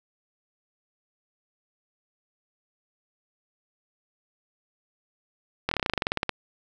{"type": "slowing click train", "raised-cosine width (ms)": 0.3, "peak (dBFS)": -8, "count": 16, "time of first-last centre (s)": [5.69, 6.293], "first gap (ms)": 24, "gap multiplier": 1.07, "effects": []}